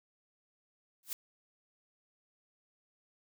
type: noise with exponential growth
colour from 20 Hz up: blue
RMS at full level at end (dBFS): -33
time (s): 1.03-1.13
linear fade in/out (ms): 1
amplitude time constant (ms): 21
effects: none